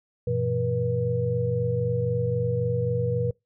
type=tone cluster; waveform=sine; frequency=97 / 120.8 / 168.1 / 482.6 Hz; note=G2 / B2 / E3 / B4; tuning=-18 / -38 / +34 / -40 cents; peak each=-33 / -26 / -33 / -26 dBFS; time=0.27-3.31 s; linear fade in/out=5 ms; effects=noise-tail reverb RT60 0.2 s tail -25 dB re dry